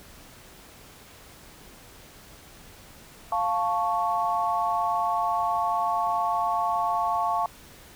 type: chord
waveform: sine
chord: F augmented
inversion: none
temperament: equal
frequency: 698.5 / 880 / 1108.7 Hz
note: F5 / A5 / C#6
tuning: 0 / 0 / 0 cents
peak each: -27 dBFS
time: 3.32-7.46 s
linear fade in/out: 2 ms
effects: pink hiss -49 dBFS RMS until 7.95 s